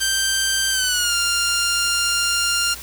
10% pulse tone with pitch glide, 1568 to 1396.9 Hz, G6 to F6, 0 to 0 cents, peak -9 dBFS, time 0-2.75 s, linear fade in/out 20 ms, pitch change -200 cents, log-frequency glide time 0.71-1.14 s, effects added 60 Hz sine -41 dBFS peak until 2.82 s + white hiss -36 dBFS RMS until 2.82 s

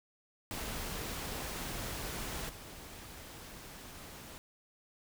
pink noise with level steps, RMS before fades -40 / -49 dBFS, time 0.51-4.38 s, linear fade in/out 0 ms, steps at 2.49 s, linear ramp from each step 2 ms, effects none

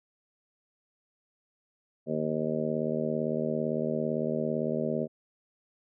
harmonic tone, 77.78 Hz, D#2, in tune, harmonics 2 / 3 / 4 / 5 / 6 / 7 / 8, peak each -36 / -32 / -42 / -34 / -36 / -35 / -35 dBFS, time 2.06-5.08 s, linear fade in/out 50 ms, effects none

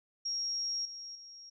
sine tone with level steps, 5590 Hz, F8, 1 cent sharp, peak -32 / -42 / -48 dBFS, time 0.25-1.5 s, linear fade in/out 10 ms, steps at 0.85 / 1.15 s, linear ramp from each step 5 ms, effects none

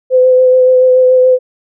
sine tone with vibrato, 510 Hz, C5, 44 cents flat, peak -4 dBFS, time 0.1-1.39 s, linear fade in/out 50 ms, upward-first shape sine, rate 7 Hz, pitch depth 15 cents each way, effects none

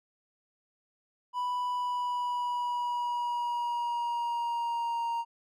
triangle tone with pitch glide, 987.8 to 932.4 Hz, B5 to A#5, 0 to 0 cents, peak -27 dBFS, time 1.33-5.25 s, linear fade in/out 50 ms, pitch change -100 cents, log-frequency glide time 1.7-5.06 s, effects none

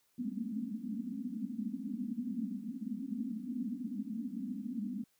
pink band-pass noise, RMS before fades -39 dBFS, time 0.18-5.04 s, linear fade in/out 5 ms, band 200 to 270 Hz, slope 96 dB/octave, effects white hiss -74 dBFS RMS until 5.19 s

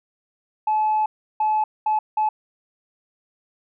sine tone bursts at uneven times, 860 Hz, A5, 40 cents flat, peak -16 dBFS, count 4, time 0.67-1.06 / 1.4-1.64 / 1.86-1.99 / 2.17-2.29 s, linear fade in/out 5 ms, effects tanh soft clip ceiling -14 dBFS

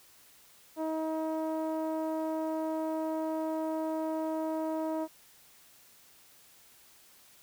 sawtooth tone with low-pass filter, 317.2 Hz, D#4, 33 cents sharp, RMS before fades -33 dBFS, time 0.76-5.08 s, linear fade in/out 50 ms, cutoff 810 Hz, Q 2.3, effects white hiss -59 dBFS RMS until 7.42 s

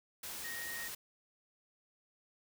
sine tone in noise, 1868 Hz, A#6, 3 cents sharp, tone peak -42 dBFS, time 0.44-0.88 s, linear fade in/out 5 ms, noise white, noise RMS -44 dBFS, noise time 0.23-0.95 s, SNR -1 dB, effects none

